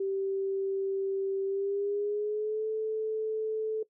sine tone with pitch glide, 389 to 436.6 Hz, G4 to A4, -13 to -13 cents, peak -28 dBFS, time 0-3.83 s, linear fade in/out 5 ms, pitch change +200 cents, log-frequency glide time 1.45-2.67 s, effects noise-tail reverb RT60 0.1 s tail -19 dB re dry

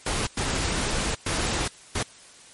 pink noise bursts at uneven times, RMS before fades -26 dBFS, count 4, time 0.06-0.27 / 0.37-1.15 / 1.26-1.68 / 1.95-2.03 s, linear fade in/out 5 ms, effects white hiss -49 dBFS RMS until 2.53 s + MP3 48 kbps

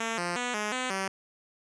5% pulse tone with pitch steps, 226.7 / 174.7 / 245.8 / 210.4 / 254.8 / 192.4 Hz, A#3 / F3 / B3 / G#3 / C4 / G3, -48 / +1 / -8 / +23 / -46 / -32 cents, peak -18 dBFS, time 0-1.08 s, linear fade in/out 5 ms, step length 180 ms, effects resampled to 22050 Hz

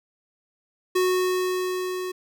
square tone with level ramp, 367.5 Hz, F#4, 12 cents flat, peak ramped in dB -19 to -29 dBFS, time 0.95-2.12 s, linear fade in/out 10 ms, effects none

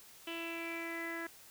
sawtooth tone with low-pass filter sweep, 333.4 Hz, E4, 20 cents sharp, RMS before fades -41 dBFS, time 0.27-1.27 s, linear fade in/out 5 ms, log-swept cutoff 2900 to 1800 Hz, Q 7.8, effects white hiss -57 dBFS RMS until 1.5 s

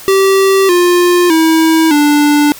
square tone with pitch steps, 387.6 / 353.4 / 322.2 / 293.7 Hz, G4 / F4 / E4 / D4, -20 / +21 / -39 / 0 cents, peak -7 dBFS, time 0.08-2.52 s, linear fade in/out 0 ms, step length 610 ms, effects white hiss -32 dBFS RMS until 2.59 s

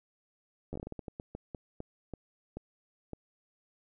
slowing click train, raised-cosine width 2 ms, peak -26 dBFS, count 17, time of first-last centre 0.73-3.133 s, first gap 11 ms, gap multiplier 1.3, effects none

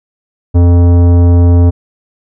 sine tone with tanh clipping, 87 Hz, F2, 6 cents flat, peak -5 dBFS, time 0.54-1.71 s, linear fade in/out 20 ms, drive 15 dB, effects none

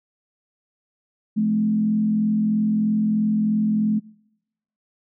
sine tone with frequency modulation, 214 Hz, A3, 48 cents flat, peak -17 dBFS, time 1.36-4 s, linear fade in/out 20 ms, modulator 43.1 Hz, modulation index 0.44, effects noise-tail reverb RT60 0.9 s tail -25 dB re dry

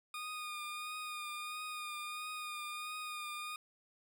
20% pulse tone with vibrato, 1224 Hz, D#6, 29 cents flat, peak -36 dBFS, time 0.14-3.56 s, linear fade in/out 2 ms, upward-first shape triangle, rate 1.5 Hz, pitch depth 31 cents each way, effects none

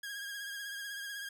sawtooth tone with vibrato, 1633 Hz, G#6, 30 cents flat, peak -36 dBFS, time 0.03-1.29 s, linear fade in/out 5 ms, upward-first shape sine, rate 16 Hz, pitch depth 38 cents each way, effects none

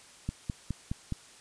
click train, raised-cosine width 5 ms, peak -19 dBFS, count 5, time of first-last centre 0.29-1.123 s, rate 4.8 Hz, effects white hiss -54 dBFS RMS until 1.4 s + resampled to 22050 Hz

